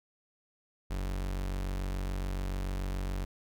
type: tone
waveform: 40% pulse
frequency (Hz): 47.01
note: F#1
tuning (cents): +28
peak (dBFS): -31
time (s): 0.9-3.25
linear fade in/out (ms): 10
effects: none